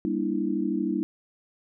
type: chord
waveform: sine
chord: E half-diminished seventh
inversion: first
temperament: just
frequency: 197.78 / 237.3 / 296.7 / 329.6 Hz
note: G3 / Bb3 / D4 / E4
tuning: +16 / +31 / +18 / 0 cents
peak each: -30 / -31 / -29 / -29 dBFS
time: 0.05-1.03 s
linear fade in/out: 0 ms
effects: none